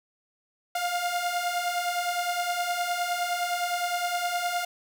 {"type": "beating tone pair", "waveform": "sawtooth", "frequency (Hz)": [698.5, 708.2], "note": ["F5", "F5"], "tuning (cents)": [0, 24], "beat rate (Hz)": 9.7, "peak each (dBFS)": [-28, -24], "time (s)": [0.75, 4.65], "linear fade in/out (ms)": 5, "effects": []}